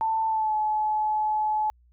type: tone with pitch glide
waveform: sine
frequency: 888 to 856.3 Hz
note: A5 to A5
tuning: +16 to -47 cents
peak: -22 dBFS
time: 0.01-1.7 s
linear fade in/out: 0 ms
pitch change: -63 cents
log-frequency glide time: 0.27-0.55 s
effects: added 60 Hz sine -56 dBFS peak until 1.92 s